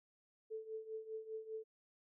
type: tone with tremolo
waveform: sine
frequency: 440 Hz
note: A4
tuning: in tune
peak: -40 dBFS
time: 0.5-1.64 s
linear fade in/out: 20 ms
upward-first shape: triangle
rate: 5 Hz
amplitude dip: 85%
effects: none